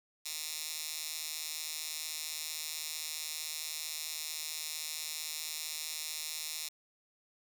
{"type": "tone with high-pass filter", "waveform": "10% pulse", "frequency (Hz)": 155.56, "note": "D#3", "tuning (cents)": 0, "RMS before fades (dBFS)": -40, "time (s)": [0.25, 6.69], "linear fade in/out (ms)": 10, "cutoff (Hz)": 4700, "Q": 0.98, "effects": []}